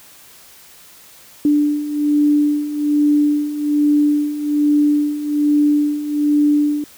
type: beating tone pair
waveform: sine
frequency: 293.7 / 294.9 Hz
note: D4 / D4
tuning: 0 / +7 cents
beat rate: 1.2 Hz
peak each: -19 / -14 dBFS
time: 1.45-6.84 s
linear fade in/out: 2 ms
effects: white hiss -44 dBFS RMS until 6.97 s